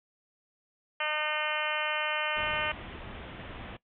harmonic tone, 304.4 Hz, D#4, 38 cents flat, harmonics 2 / 3 / 4 / 5 / 6 / 7 / 8 / 9 / 10, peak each -37 / -37 / -37 / -37 / -37 / -37 / -37 / -37 / -37 dBFS, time 1-2.72 s, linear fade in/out 5 ms
pink low-pass noise, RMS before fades -43 dBFS, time 2.36-3.77 s, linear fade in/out 10 ms, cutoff 3500 Hz, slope 96 dB/octave
effects noise-tail reverb RT60 0.1 s tail -19 dB re dry

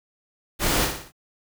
pink noise with echo, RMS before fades -22 dBFS, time 0.59-0.89 s, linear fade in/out 50 ms, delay 58 ms, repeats 4, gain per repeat -6 dB, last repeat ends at 1.122 s, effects none

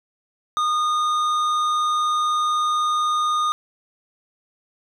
sine tone with tanh clipping, 1226 Hz, D#6, 26 cents flat, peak -20 dBFS, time 0.57-3.52 s, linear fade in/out 0 ms, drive 11 dB, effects none

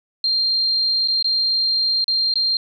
sine tone with dropouts, 4186 Hz, C8, in tune, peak -16 dBFS, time 0.24-2.57 s, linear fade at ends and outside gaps 2 ms, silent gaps 1.076-1.083 / 1.226-1.244 / 2.043-2.08 / 2.339-2.356 s, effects none

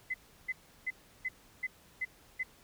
sine tone bursts, 2031 Hz, B6, 48 cents sharp, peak -31 dBFS, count 7, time 0.1-2.434 s, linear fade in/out 10 ms, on 42 ms, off 340 ms, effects pink hiss -61 dBFS RMS until 2.63 s

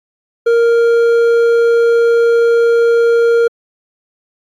triangle tone with hard clipping, 466.2 Hz, A#4, in tune, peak -9 dBFS, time 0.46-3.48 s, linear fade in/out 10 ms, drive 9 dB, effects AAC 64 kbps

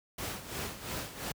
pink noise with tremolo, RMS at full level -36 dBFS, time 0.18-1.32 s, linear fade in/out 5 ms, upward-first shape sine, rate 2.9 Hz, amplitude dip 70%, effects high-pass 60 Hz 12 dB/octave

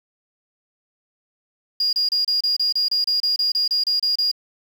sine tone bursts, 4845 Hz, D#8, 47 cents flat, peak -16 dBFS, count 16, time 1.8-4.315 s, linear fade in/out 5 ms, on 130 ms, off 29 ms, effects tanh soft clip ceiling -13 dBFS + 7-bit

